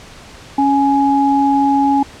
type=tone pair together; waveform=sine; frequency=277.2 / 836 Hz; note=C#4 / G#5; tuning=0 / +11 cents; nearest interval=octave + perfect fifth; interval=1911 cents; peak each=-13 dBFS; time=0.58-2.03 s; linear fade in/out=5 ms; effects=pink hiss -38 dBFS RMS until 2.2 s + low-pass 7000 Hz 12 dB/octave